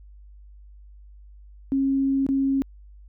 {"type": "tone with dropouts", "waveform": "sine", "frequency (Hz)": 271.5, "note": "C#4", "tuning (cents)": -36, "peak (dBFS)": -19, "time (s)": [1.72, 2.62], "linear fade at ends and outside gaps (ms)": 0, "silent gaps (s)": [2.265, 2.289], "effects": ["added 50 Hz sine -44 dBFS peak until 3.08 s"]}